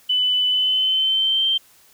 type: tone with pitch glide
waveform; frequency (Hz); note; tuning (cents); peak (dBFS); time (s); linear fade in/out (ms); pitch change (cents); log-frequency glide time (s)
sine; 2997 to 3139; F#7 to G7; +22 to +2; -16; 0.09-1.58; 10; +80; 0.46-1.46
effects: white hiss -53 dBFS RMS until 1.93 s